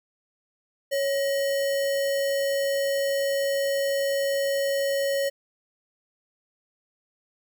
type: tone with sample-and-hold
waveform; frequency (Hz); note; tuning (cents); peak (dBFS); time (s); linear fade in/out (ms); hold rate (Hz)
sine; 554.4; C#5; 0; -22; 0.91-5.3; 20; 2450
effects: none